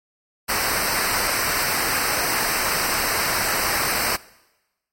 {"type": "noise with comb filter", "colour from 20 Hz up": "pink", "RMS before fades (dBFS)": -22, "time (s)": [0.48, 4.17], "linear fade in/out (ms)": 20, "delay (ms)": 0.29, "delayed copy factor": -0.8, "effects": ["noise-tail reverb RT60 1.0 s tail -21 dB re dry", "MP3 64 kbps"]}